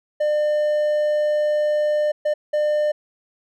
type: tone bursts at uneven times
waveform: triangle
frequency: 600 Hz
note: D5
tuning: 37 cents sharp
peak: -15 dBFS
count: 3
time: 0.2-2.12 / 2.25-2.34 / 2.53-2.92 s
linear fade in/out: 10 ms
effects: none